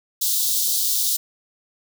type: high-pass noise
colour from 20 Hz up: white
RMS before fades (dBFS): -21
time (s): 0.21-1.17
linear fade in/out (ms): 10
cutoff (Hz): 3500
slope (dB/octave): 48
effects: none